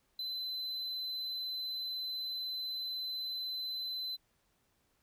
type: tone with ADSR envelope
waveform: triangle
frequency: 4041 Hz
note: B7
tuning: 39 cents sharp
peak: -33 dBFS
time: 0.19-4.17 s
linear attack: 4 ms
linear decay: 7 ms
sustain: -2 dB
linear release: 25 ms
effects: pink hiss -75 dBFS RMS until 5.02 s